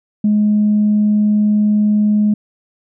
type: tone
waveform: sine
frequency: 210 Hz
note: G#3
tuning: 19 cents sharp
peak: -9 dBFS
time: 0.24-2.34 s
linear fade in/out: 5 ms
effects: tanh soft clip ceiling -6 dBFS